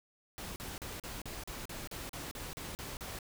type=noise bursts; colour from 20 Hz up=pink; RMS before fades=-43 dBFS; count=13; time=0.38-3.188 s; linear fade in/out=0 ms; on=180 ms; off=39 ms; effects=none